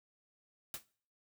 white noise with exponential decay, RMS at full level -37 dBFS, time 0.74-0.85 s, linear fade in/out 1 ms, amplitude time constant 22 ms, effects noise-tail reverb RT60 0.5 s tail -22 dB re dry

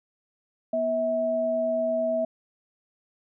sine tone pair together, 242.7 / 648.4 Hz, B3 / E5, -30 / -29 cents, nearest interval octave + perfect fourth, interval 1701 cents, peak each -32 / -23 dBFS, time 0.73-2.25 s, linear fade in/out 5 ms, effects none

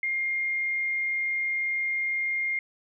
sine tone, 2121 Hz, C7, 23 cents sharp, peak -25 dBFS, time 0.03-2.59 s, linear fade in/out 2 ms, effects none

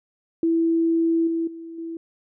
sine tone with level steps, 330.3 Hz, E4, 4 cents sharp, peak -17 / -21 / -34 / -29 dBFS, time 0.43-1.97 s, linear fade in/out 2 ms, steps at 1.27 / 1.47 / 1.78 s, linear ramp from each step 5 ms, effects none

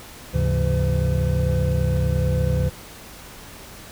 triangle tone cluster, 73 / 101.9 / 133.6 / 168.6 / 507 Hz, D2 / G#2 / C3 / E3 / B4, -10 / -32 / +36 / +39 / +45 cents, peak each -20 / -24 / -21 / -24 / -26 dBFS, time 0.33-2.7 s, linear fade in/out 20 ms, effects pink hiss -41 dBFS RMS until 3.91 s

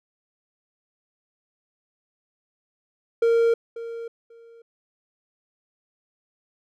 triangle tone with echo, 462.6 Hz, A#4, 13 cents flat, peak -14 dBFS, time 3.22-3.54 s, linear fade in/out 5 ms, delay 540 ms, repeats 2, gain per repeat -15 dB, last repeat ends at 4.62 s, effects none

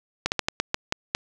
slowing click train, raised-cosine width 0.2 ms, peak -5 dBFS, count 8, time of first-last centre 0.26-1.149 s, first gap 59 ms, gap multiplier 1.25, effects none

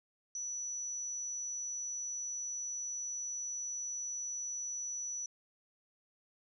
sine tone, 5920 Hz, F#8, in tune, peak -37 dBFS, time 0.35-5.26 s, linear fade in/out 2 ms, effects none

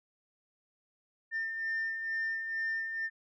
sine beating tone pair, 1800 / 1802.2 Hz, A6 / A6, +39 / +41 cents, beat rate 2.2 Hz, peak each -40 / -31 dBFS, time 1.31-3.1 s, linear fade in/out 50 ms, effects tanh soft clip ceiling -28 dBFS

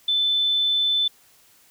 sine tone, 3520 Hz, A7, in tune, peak -18 dBFS, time 0.08-1.08 s, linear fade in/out 5 ms, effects white hiss -56 dBFS RMS until 1.7 s

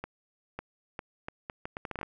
accelerating click train, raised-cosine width 0.5 ms, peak -21 dBFS, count 13, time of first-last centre 0.04-2.03 s, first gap 550 ms, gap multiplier 0.73, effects none

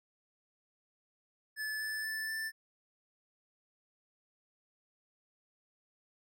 square tone with pitch steps, 1732 / 1744 / 1756.2 / 1768.4 Hz, A6 / A6 / A6 / A6, -28 / -16 / -4 / +8 cents, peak -36 dBFS, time 1.56-2.52 s, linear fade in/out 50 ms, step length 240 ms, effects none

